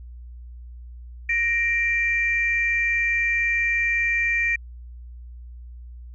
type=tone pair together; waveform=sine; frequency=1864.7 / 2359 Hz; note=A#6 / D7; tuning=0 / +7 cents; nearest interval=major third; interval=407 cents; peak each=-22 / -21 dBFS; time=1.29-4.56 s; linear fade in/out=5 ms; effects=tanh soft clip ceiling -11 dBFS + added 60 Hz sine -37 dBFS peak until 6.14 s